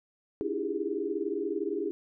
sine tone cluster, 284.8 / 324.8 / 342.1 / 395.9 / 415.7 Hz, C#4 / E4 / F4 / G4 / G#4, +47 / -26 / -36 / +17 / +2 cents, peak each -38 / -35 / -39 / -34 / -34 dBFS, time 0.41-1.91 s, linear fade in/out 0 ms, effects none

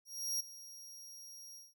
sawtooth tone with ADSR envelope, 5630 Hz, F8, 13 cents sharp, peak -30 dBFS, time 0.05-1.74 s, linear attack 350 ms, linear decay 10 ms, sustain -17 dB, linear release 180 ms, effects none

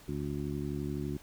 harmonic tone, 71.9 Hz, D2, 36 cents flat, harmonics 1 / 2 / 3 / 4 / 5, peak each -41 / -37 / -40 / -39 / -40 dBFS, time 0.08-1.17 s, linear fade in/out 5 ms, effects pink hiss -56 dBFS RMS until 1.22 s

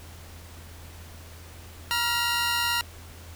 15% pulse tone pair together, 953.4 / 1391 Hz, A#5 / F6, +39 / -7 cents, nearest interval perfect fifth, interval 654 cents, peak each -20 / -20 dBFS, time 1.91-2.81 s, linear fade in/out 0 ms, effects added 83 Hz sine -44 dBFS peak until 3.35 s + pink hiss -48 dBFS RMS until 3.35 s

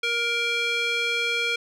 square tone with band-pass filter, 470 Hz, A#4, 14 cents sharp, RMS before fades -25 dBFS, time 0.03-1.56 s, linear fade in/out 5 ms, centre 2700 Hz, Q 2.4, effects none

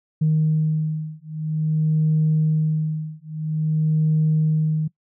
sine beating tone pair, 155.56 / 156.06 Hz, D#3 / D#3, 0 / +6 cents, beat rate 0.5 Hz, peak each -20 dBFS, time 0.21-4.88 s, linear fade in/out 10 ms, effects noise-tail reverb RT60 0.1 s tail -21 dB re dry + tanh soft clip ceiling -11 dBFS

